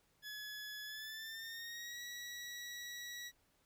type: tone with pitch glide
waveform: 20% pulse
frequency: 1700 to 1930.4 Hz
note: G#6 to B6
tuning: +40 to -40 cents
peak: -40 dBFS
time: 0.22-3.32 s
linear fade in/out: 50 ms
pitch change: +220 cents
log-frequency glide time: 0.84-2.03 s
effects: pink hiss -75 dBFS RMS until 3.65 s